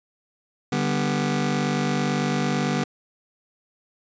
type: chord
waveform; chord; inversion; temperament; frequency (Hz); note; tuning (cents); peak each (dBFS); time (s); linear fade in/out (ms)
sawtooth; G major; second; just; 147 / 196 / 245; D3 / G3 / B3; +2 / 0 / -14; -22; 0.72-2.84; 5
effects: resampled to 16000 Hz